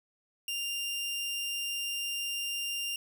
sawtooth tone, 2794 Hz, F7, in tune, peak -29 dBFS, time 0.48-2.96 s, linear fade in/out 2 ms, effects none

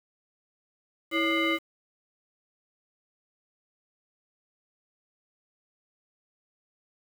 sine tone with frequency modulation, 1212 Hz, D#6, 46 cents flat, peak -22 dBFS, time 1.11-1.59 s, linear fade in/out 50 ms, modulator 885 Hz, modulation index 1.8, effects tanh soft clip ceiling -18 dBFS + 8-bit

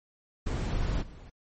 brown noise with level steps, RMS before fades -29 / -46 dBFS, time 0.46-1.3 s, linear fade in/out 10 ms, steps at 1.01 s, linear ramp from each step 20 ms, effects MP3 32 kbps

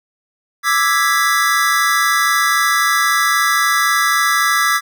square chord, E dominant seventh, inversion third, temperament equal, 1174.7 / 1318.5 / 1661.2 / 1975.5 Hz, D6 / E6 / G#6 / B6, 0 / 0 / 0 / 0 cents, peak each -19 dBFS, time 0.63-4.81 s, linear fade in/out 50 ms, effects none

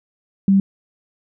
sine tone, 195.2 Hz, G3, 7 cents flat, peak -10 dBFS, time 0.48-0.6 s, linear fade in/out 2 ms, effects none

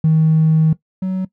triangle tone pair in turn, 158.3 / 187.33 Hz, D#3 / F#3, +30 / +22 cents, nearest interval minor third, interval 292 cents, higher second, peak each -6 / -15 dBFS, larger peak first, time 0.04-0.73 / 1.02-1.25 s, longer first, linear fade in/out 5 ms, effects noise-tail reverb RT60 0.1 s tail -19 dB re dry + tanh soft clip ceiling -7 dBFS

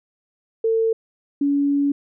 sine tone pair in turn, 450 / 283.5 Hz, A4 / C#4, +39 / +39 cents, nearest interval minor sixth, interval 800 cents, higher first, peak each -16 dBFS, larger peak neither, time 0.64-0.93 / 1.41-1.92 s, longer second, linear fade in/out 5 ms, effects none

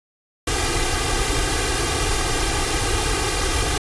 pink noise with comb filter, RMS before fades -21 dBFS, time 0.47-3.78 s, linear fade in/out 5 ms, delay 2.5 ms, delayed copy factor +1, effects resampled to 24000 Hz

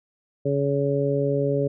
harmonic tone, 140.8 Hz, C#3, 27 cents sharp, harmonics 1 / 2 / 3 / 4, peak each -25 / -28 / -24 / -26 dBFS, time 0.45-1.68 s, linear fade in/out 10 ms, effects none

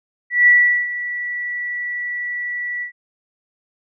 sine tone with ADSR envelope, 1952 Hz, B6, 21 cents flat, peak -7 dBFS, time 0.3-2.92 s, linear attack 170 ms, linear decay 400 ms, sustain -15 dB, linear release 100 ms, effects none

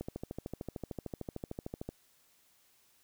click train, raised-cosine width 2 ms, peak -25 dBFS, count 26, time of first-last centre 0.01-1.89 s, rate 13.3 Hz, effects white hiss -68 dBFS RMS until 3.03 s

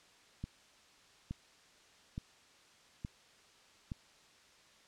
click train, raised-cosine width 5 ms, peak -27 dBFS, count 5, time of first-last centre 0.44-3.918 s, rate 1.15 Hz, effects white hiss -63 dBFS RMS until 4.87 s + low-pass 6000 Hz 12 dB/octave

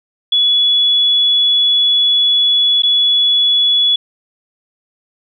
sine tone with dropouts, 3400 Hz, G#7, 40 cents sharp, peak -9 dBFS, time 0.32-3.96 s, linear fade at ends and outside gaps 5 ms, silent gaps 2.822-2.833 s, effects none

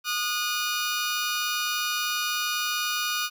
15% pulse tone pair together, 1226.9 / 1457 Hz, D#6 / F#6, -25 / -27 cents, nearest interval minor third, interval 298 cents, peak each -22 dBFS, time 0.04-3.3 s, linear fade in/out 50 ms, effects none

